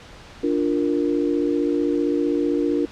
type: chord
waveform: sine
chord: Bb major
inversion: first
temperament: equal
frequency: 293.7 / 349.2 / 466.2 Hz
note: D4 / F4 / Bb4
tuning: 0 / 0 / 0 cents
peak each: -21 / -23 / -25 dBFS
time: 0.43-2.86 s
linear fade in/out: 10 ms
effects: pink hiss -43 dBFS RMS until 2.91 s + low-pass 5000 Hz 12 dB/octave